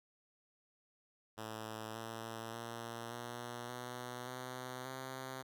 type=tone with pitch steps; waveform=5% pulse; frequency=110 / 113.22 / 116.54 / 119.96 / 123.47 / 127.09 / 130.81 Hz; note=A2 / A2 / A#2 / B2 / B2 / C3 / C3; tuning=0 / +50 / 0 / -50 / 0 / -50 / 0 cents; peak=-32 dBFS; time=1.37-5.43 s; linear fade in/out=20 ms; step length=580 ms; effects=none